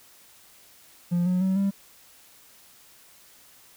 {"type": "tone with pitch steps", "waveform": "triangle", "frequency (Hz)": [174.61, 181.81, 189.32, 197.13], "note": ["F3", "F#3", "F#3", "G3"], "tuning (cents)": [0, -30, 40, 10], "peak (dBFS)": -18, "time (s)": [1.11, 1.71], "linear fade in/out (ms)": 20, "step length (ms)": 150, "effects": ["tanh soft clip ceiling -15 dBFS", "white hiss -54 dBFS RMS until 3.76 s"]}